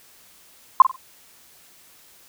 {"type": "tone with echo", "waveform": "sine", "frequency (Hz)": 1046.5, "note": "C6", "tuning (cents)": 0, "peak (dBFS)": -4, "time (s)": [0.8, 0.82], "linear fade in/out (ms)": 2, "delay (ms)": 47, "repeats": 3, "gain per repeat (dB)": -11, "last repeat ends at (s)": 0.961, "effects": ["white hiss -52 dBFS RMS until 2.28 s"]}